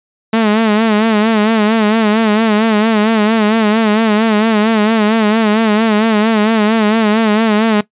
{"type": "tone with vibrato", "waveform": "sawtooth", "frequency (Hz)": 217.4, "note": "A3", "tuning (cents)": -21, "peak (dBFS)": -5, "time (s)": [0.33, 7.81], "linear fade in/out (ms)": 5, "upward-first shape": "sine", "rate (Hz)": 4.4, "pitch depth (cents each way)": 80, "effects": ["noise-tail reverb RT60 0.1 s tail -18 dB re dry", "resampled to 8000 Hz"]}